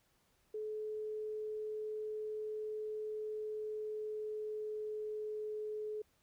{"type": "tone with pitch glide", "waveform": "sine", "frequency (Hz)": [429.3, 426.6], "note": ["A4", "G#4"], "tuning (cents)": [-43, 46], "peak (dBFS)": -38, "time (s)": [0.54, 6.02], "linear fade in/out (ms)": 5, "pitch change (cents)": -11, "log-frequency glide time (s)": [3.02, 5.62], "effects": ["pink hiss -74 dBFS RMS until 6.22 s"]}